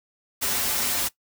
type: noise with comb filter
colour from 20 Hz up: white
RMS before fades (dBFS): -25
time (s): 0.41-1.09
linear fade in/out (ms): 20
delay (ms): 6.3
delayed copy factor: -0.7
effects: noise-tail reverb RT60 0.1 s tail -18 dB re dry